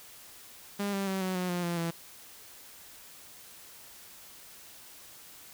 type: tone with pitch steps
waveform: sawtooth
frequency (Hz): 201.8 / 196.51 / 191.36 / 186.34 / 181.45 / 176.69 / 172.06 / 167.55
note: G#3 / G3 / G3 / F#3 / F#3 / F3 / F3 / E3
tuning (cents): -49 / +5 / -41 / +13 / -34 / +20 / -26 / +29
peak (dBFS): -26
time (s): 0.79-1.91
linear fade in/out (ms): 10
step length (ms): 140
effects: white hiss -51 dBFS RMS until 5.53 s